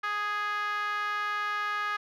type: tone with band-pass filter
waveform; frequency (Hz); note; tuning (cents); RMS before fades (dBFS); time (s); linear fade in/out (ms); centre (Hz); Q
5% pulse; 415.3; G#4; 0; -31; 0.03-1.97; 10; 1400; 5.9
effects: none